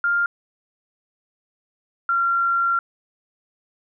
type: tone pair in turn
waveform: sine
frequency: 1400 / 1375.9 Hz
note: F6 / F6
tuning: +4 / -26 cents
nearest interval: unison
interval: 30 cents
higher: first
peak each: -17 dBFS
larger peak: neither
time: 0.04-0.26 / 2.09-2.79 s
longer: second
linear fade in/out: 2 ms
effects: none